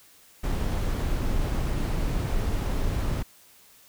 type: noise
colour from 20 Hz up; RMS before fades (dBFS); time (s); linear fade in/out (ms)
brown; -26; 0.43-3.23; 10
effects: white hiss -55 dBFS RMS until 3.88 s